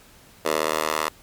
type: tone with high-pass filter sweep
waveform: 10% pulse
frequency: 77.78 Hz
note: D#2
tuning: in tune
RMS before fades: -24 dBFS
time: 0.45-1.09 s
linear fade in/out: 5 ms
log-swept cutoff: 540 to 840 Hz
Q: 1.6
effects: pink hiss -51 dBFS RMS until 1.22 s + MP3 96 kbps